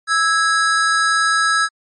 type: tone pair together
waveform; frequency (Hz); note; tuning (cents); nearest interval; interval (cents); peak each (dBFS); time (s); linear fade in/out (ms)
square; 1312 / 1653; E6 / G#6; -9 / -9; major third; 400; -17; 0.07-1.69; 50
effects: MP3 48 kbps